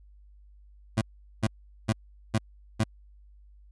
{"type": "tone bursts", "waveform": "25% pulse", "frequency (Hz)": 110, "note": "A2", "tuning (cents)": 0, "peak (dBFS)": -18, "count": 5, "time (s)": [0.97, 2.84], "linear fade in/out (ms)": 10, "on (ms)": 46, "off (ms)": 410, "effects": ["added 50 Hz sine -51 dBFS peak until 3.71 s", "resampled to 24000 Hz"]}